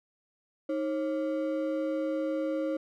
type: ring-modulated tone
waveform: triangle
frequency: 427.3 Hz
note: G#4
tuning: 49 cents sharp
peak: -23 dBFS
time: 0.69-2.77 s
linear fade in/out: 5 ms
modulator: 114 Hz
effects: none